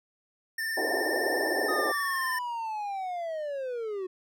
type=tone with vibrato; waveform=square; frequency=1795 Hz; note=A6; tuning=34 cents sharp; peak=-30 dBFS; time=0.58-2.39 s; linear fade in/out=5 ms; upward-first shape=square; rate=19 Hz; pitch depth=24 cents each way
type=band-pass noise; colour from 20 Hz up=pink; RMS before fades=-30 dBFS; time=0.77-1.92 s; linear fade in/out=5 ms; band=310 to 820 Hz; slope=48 dB/octave
type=linear sweep; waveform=triangle; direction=down; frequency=1259 to 362.8 Hz; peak=-29 dBFS; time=1.68-4.07 s; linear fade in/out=10 ms
effects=none